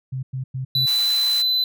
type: tone bursts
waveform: sine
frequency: 130.81 Hz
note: C3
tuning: in tune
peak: -24 dBFS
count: 4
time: 0.12-0.86 s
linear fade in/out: 10 ms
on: 110 ms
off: 100 ms
type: tone with pitch glide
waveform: triangle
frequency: 3976 to 4020 Hz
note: B7 to B7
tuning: +11 to +30 cents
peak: -16 dBFS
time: 0.75-1.64 s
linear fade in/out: 2 ms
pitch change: +19 cents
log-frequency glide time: 0.85-1.16 s
type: high-pass noise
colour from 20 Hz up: white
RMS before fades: -32 dBFS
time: 0.86-1.43 s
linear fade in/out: 20 ms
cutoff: 760 Hz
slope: 48 dB/octave
effects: none